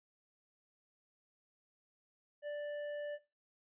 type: tone with tanh clipping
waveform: triangle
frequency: 587.3 Hz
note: D5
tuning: in tune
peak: -40 dBFS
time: 2.42-3.19 s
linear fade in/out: 50 ms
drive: 13 dB
effects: noise-tail reverb RT60 0.3 s tail -18 dB re dry + resampled to 8000 Hz